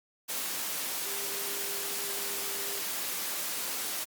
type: tone in noise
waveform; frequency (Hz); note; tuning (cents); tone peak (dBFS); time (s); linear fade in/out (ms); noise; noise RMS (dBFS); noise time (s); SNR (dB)
sine; 399.8; G4; +34; -44; 1.05-2.81; 20; white; -34; 0.28-4.05; -13
effects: high-pass 200 Hz 12 dB/octave + Opus 48 kbps